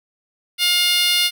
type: tone with high-pass filter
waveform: 10% pulse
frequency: 710 Hz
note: F5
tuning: 28 cents sharp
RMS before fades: -17 dBFS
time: 0.58-1.31 s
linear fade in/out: 50 ms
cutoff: 2900 Hz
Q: 1.3
effects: none